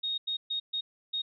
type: tone bursts at uneven times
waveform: sine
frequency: 3729 Hz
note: A#7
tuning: in tune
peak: -29 dBFS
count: 5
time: 0.03-0.18 / 0.27-0.37 / 0.5-0.6 / 0.73-0.81 / 1.13-1.22 s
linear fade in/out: 10 ms
effects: none